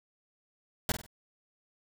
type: noise with echo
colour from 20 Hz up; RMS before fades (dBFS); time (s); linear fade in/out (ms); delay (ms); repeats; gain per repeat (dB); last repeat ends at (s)
pink; -28; 0.89-0.92; 2; 48; 3; -9; 1.064
effects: none